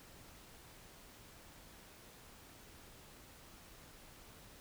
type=silence; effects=pink hiss -58 dBFS RMS until 4.6 s